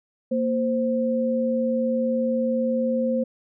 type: tone pair together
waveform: sine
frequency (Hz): 232.7 / 522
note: A#3 / C5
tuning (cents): -3 / -4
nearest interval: octave + major second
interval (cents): 1399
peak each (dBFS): -23 / -23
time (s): 0.31-3.24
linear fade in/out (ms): 10
effects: none